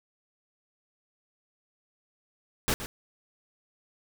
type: noise with echo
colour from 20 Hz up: pink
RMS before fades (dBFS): -26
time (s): 2.68-2.74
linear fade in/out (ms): 0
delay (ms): 120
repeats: 1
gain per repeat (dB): -11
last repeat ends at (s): 2.86
effects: none